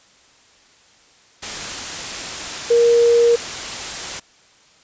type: tone in noise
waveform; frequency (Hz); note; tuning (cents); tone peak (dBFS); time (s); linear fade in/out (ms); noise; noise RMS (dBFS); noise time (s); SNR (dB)
sine; 470.6; A#4; +16; -10; 2.7-3.36; 10; white; -27; 1.42-4.2; +14
effects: white hiss -52 dBFS RMS until 4.83 s + resampled to 16000 Hz